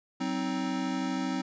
square chord, C diminished, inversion second, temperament just, 188.37 / 261.6 / 314 Hz, Gb3 / C4 / Eb4, +31 / 0 / +16 cents, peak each -36 / -32 / -36 dBFS, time 0.2-1.42 s, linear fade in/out 10 ms, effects resampled to 16000 Hz

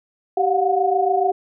sine tone cluster, 386.6 / 708 / 735 Hz, G4 / F5 / F#5, -24 / +23 / -12 cents, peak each -20 dBFS, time 0.37-1.32 s, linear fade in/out 5 ms, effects none

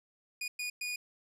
sawtooth tone bursts at uneven times, 2456 Hz, D#7, 23 cents flat, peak -31 dBFS, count 3, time 0.41-0.48 / 0.59-0.7 / 0.81-0.96 s, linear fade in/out 5 ms, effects low-pass 12000 Hz 12 dB/octave

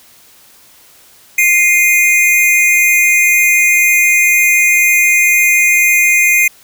square tone pair together, 2101 / 2459 Hz, C7 / D#7, +7 / -21 cents, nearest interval minor third, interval 272 cents, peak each -11 dBFS, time 1.38-6.48 s, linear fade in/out 5 ms, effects white hiss -44 dBFS RMS until 6.63 s

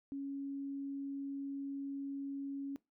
sine tone, 277.2 Hz, C#4, in tune, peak -38 dBFS, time 0.12-2.76 s, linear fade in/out 0 ms, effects noise-tail reverb RT60 0.2 s tail -20 dB re dry

